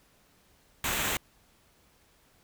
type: noise with comb filter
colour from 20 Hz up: pink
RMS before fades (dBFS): -30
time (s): 0.84-1.17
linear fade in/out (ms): 2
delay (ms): 0.2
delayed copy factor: -0.55
effects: pink hiss -64 dBFS RMS until 2.43 s